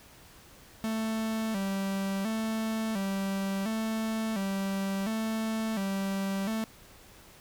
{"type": "tone with vibrato", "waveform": "45% pulse", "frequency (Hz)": 207.7, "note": "G#3", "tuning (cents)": 0, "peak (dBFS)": -29, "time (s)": [0.84, 6.64], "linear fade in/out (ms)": 0, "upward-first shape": "square", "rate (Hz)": 0.71, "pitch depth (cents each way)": 110, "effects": ["pink hiss -54 dBFS RMS until 7.4 s"]}